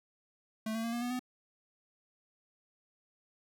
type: tone with pitch steps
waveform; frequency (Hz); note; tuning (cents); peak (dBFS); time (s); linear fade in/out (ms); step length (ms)
square; 219.2 / 225.2 / 231.4 / 237.8 / 244.3 / 251.1; A3 / A3 / A#3 / A#3 / B3 / B3; -6 / +40 / -13 / +35 / -19 / +29; -34; 0.66-1.194; 5; 89
effects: none